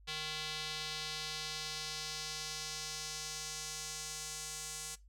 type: tone with band-pass filter sweep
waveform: square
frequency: 154.7 Hz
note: D#3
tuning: 10 cents flat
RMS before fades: -42 dBFS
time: 0.07-4.96 s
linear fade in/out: 20 ms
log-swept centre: 3700 to 7600 Hz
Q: 1.8
effects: noise-tail reverb RT60 0.2 s tail -19 dB re dry + added 50 Hz sine -57 dBFS peak until 5.08 s